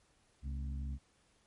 harmonic tone with a mistuned harmonic, 67.7 Hz, C#2, 40 cents flat, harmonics 1 / 2 / 3 / 4, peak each -37 / -46 / -50 / -56 dBFS, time 0.42-0.99 s, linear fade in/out 50 ms, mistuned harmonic 3, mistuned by +120 cents, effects pink hiss -71 dBFS RMS until 1.46 s + MP3 48 kbps

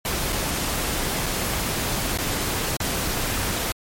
pink noise with dropouts, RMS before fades -25 dBFS, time 0.05-3.72 s, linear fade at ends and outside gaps 1 ms, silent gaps 0.324-0.327 / 1.26-1.264 / 2.175-2.186 / 2.767-2.802 s, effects MP3 64 kbps

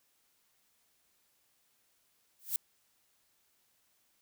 violet noise with exponential growth, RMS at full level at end -28 dBFS, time 2.39-2.56 s, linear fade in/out 1 ms, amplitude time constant 36 ms, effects white hiss -73 dBFS RMS until 4.21 s

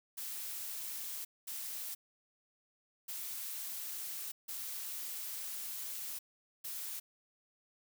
blue noise bursts at uneven times, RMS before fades -42 dBFS, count 5, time 0.17-1.25 / 1.47-1.95 / 3.08-4.32 / 4.48-6.19 / 6.64-7 s, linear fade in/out 10 ms, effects none

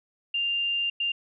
sine tone bursts at uneven times, 2794 Hz, F7, in tune, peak -24 dBFS, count 2, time 0.34-0.9 / 1-1.12 s, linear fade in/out 5 ms, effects none

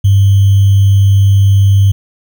sine tone with sample-and-hold, 98.5 Hz, G2, 9 cents sharp, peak -4 dBFS, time 0.04-1.92 s, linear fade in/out 10 ms, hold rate 3150 Hz, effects none

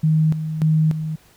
sine tone with tremolo, 156.8 Hz, D#3, 14 cents sharp, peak -13 dBFS, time 0.03-1.16 s, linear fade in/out 10 ms, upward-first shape square, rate 1.7 Hz, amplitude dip 65%, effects pink hiss -53 dBFS RMS until 1.36 s

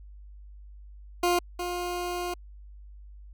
20% pulse tone pair in turn, 352.1 / 354.3 Hz, F4 / F4, +14 / +25 cents, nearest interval unison, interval 11 cents, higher second, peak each -17 / -25 dBFS, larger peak first, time 1.23-1.39 / 1.59-2.34 s, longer second, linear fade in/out 5 ms, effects added 50 Hz sine -44 dBFS peak until 3.33 s

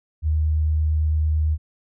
sine tone with vibrato, 77.4 Hz, D#2, 9 cents flat, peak -17 dBFS, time 0.22-1.58 s, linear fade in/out 50 ms, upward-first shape triangle, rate 8.9 Hz, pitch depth 9 cents each way, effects none

